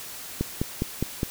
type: click train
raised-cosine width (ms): 3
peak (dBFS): -11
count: 5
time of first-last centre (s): 0.41-1.231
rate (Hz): 4.87
effects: white hiss -39 dBFS RMS until 1.3 s